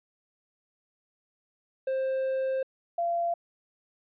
triangle / sine tone pair in turn, 528 / 685.5 Hz, C5 / F5, +16 / -32 cents, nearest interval perfect fourth, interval 452 cents, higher second, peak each -24 / -25 dBFS, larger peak first, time 1.87-2.63 / 2.98-3.34 s, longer first, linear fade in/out 5 ms, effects resampled to 8000 Hz

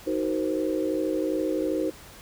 sine chord, C half-diminished seventh, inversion first, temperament just, 314 / 376.7 / 470.9 / 523.3 Hz, Eb4 / Gb4 / Bb4 / C5, +16 / +31 / +18 / 0 cents, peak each -27 / -30 / -32 / -30 dBFS, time 0.06-1.91 s, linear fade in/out 20 ms, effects pink hiss -47 dBFS RMS until 2.21 s

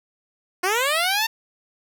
10% pulse linear sweep, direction up, 349.2 to 915 Hz, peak -11 dBFS, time 0.63-1.27 s, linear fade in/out 10 ms, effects none

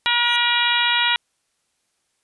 harmonic tone, 477.8 Hz, A#4, 43 cents sharp, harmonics 2 / 3 / 4 / 5 / 6 / 7 / 8, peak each -24 / -24 / -24 / -24 / -24 / -24 / -24 dBFS, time 0.06-1.16 s, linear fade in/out 0 ms
5% pulse tone with exponential growth, 3108 Hz, G7, 16 cents flat, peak -25 dBFS, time 0.14-0.36 s, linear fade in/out 1 ms, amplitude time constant 47 ms
effects white hiss -70 dBFS RMS until 2.23 s + resampled to 24000 Hz

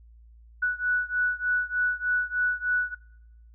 sine beating tone pair, 1476 / 1479.3 Hz, F#6 / F#6, -5 / -1 cents, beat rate 3.3 Hz, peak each -26 / -28 dBFS, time 0.62-2.95 s, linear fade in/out 10 ms, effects noise-tail reverb RT60 0.9 s tail -24 dB re dry + added 57 Hz sine -49 dBFS peak until 3.54 s

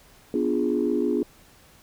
sine chord, B diminished seventh, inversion none, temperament equal, 246.9 / 293.7 / 349.2 / 415.3 Hz, B3 / D4 / F4 / Ab4, 0 / 0 / 0 / 0 cents, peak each -26 dBFS, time 0.34-1.23 s, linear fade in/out 2 ms, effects tanh soft clip ceiling -12 dBFS + pink hiss -54 dBFS RMS until 1.82 s

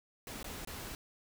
pink noise with dropouts, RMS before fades -44 dBFS, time 0.27-0.95 s, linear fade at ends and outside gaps 1 ms, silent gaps 0.429-0.443 / 0.649-0.673 s, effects none

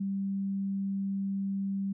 sine tone, 196 Hz, G3, in tune, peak -29 dBFS, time 0-1.93 s, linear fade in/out 10 ms, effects none

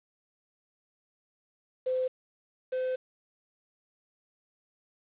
sine / triangle tone pair in turn, 513 / 513 Hz, C5 / C5, -34 / -34 cents, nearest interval unison, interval 0 cents, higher neither, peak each -26 dBFS, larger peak neither, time 1.86-2.08 / 2.72-2.96 s, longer second, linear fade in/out 10 ms, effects resampled to 8000 Hz + 9-bit

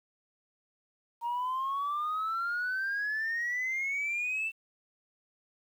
sine exponential sweep, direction up, 932.3 to 2687 Hz, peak -28 dBFS, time 1.21-4.52 s, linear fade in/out 50 ms, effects tanh soft clip ceiling -27 dBFS + 10-bit

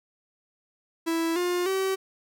45% pulse tone with pitch steps, 329.6 / 355.3 / 383 Hz, E4 / F4 / G4, 0 / +30 / -40 cents, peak -24 dBFS, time 1.06-1.96 s, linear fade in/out 20 ms, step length 300 ms, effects none

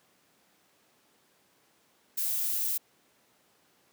violet noise, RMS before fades -30 dBFS, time 2.17-2.78 s, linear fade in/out 10 ms, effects pink hiss -66 dBFS RMS until 3.92 s + high-pass 200 Hz 12 dB/octave

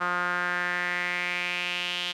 sawtooth tone with band-pass filter sweep, 177.4 Hz, F3, 27 cents sharp, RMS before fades -29 dBFS, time 0-2.13 s, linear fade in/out 20 ms, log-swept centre 1300 to 3200 Hz, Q 4, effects none

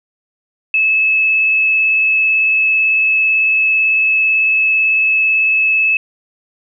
sine tone with vibrato, 2600 Hz, E7, 24 cents flat, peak -10 dBFS, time 0.74-5.97 s, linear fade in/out 2 ms, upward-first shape sine, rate 18 Hz, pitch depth 10 cents each way, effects none

